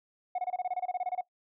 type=tone bursts; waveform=sine; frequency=730 Hz; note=F#5; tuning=24 cents flat; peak=-26 dBFS; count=15; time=0.35-1.21 s; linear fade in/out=5 ms; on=34 ms; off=25 ms; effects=noise-tail reverb RT60 0.1 s tail -19 dB re dry + tanh soft clip ceiling -27 dBFS